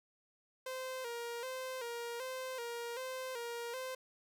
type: tone with vibrato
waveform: sawtooth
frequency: 493.9 Hz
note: B4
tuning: in tune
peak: -36 dBFS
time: 0.66-3.95 s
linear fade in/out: 5 ms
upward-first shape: square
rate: 1.3 Hz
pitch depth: 81 cents each way
effects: none